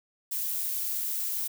violet noise, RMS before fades -31 dBFS, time 0.31-1.48 s, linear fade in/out 10 ms, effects none

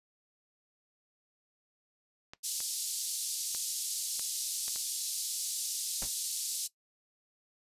clicks, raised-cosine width 0.2 ms, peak -27 dBFS, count 6, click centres 2.335 / 2.604 / 3.548 / 4.195 / 4.681 / 4.76 s
white band-pass noise, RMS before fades -36 dBFS, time 2.43-6.68 s, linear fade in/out 20 ms, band 4100 to 11000 Hz, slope 24 dB/octave
pink noise with exponential decay, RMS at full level -36 dBFS, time 6.02-6.12 s, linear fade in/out 2 ms, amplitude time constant 21 ms
effects noise-tail reverb RT60 0.1 s tail -18 dB re dry + resampled to 32000 Hz

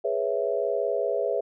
sine chord, C# minor seventh, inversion second, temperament equal, 415.3 / 493.9 / 554.4 / 659.3 Hz, G#4 / B4 / C#5 / E5, 0 / 0 / 0 / 0 cents, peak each -29 dBFS, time 0.04-1.41 s, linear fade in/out 10 ms, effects none

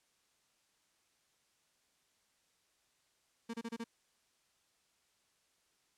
35% pulse tone bursts, 230.6 Hz, A#3, 19 cents flat, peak -37 dBFS, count 5, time 3.49-3.842 s, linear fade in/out 10 ms, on 48 ms, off 28 ms, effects white hiss -75 dBFS RMS until 5.97 s + low-pass 9000 Hz 12 dB/octave

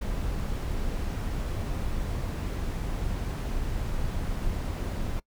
brown noise, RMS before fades -30 dBFS, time 0.01-5.2 s, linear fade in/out 10 ms, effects noise-tail reverb RT60 0.1 s tail -23 dB re dry

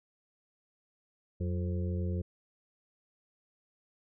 harmonic tone with a mistuned harmonic, 87.31 Hz, F2, in tune, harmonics 1 / 2 / 4 / 5 / 6, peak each -31 / -37 / -43 / -45 / -47 dBFS, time 1.4-2.22 s, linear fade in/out 10 ms, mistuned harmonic 2, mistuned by +86 cents, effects none

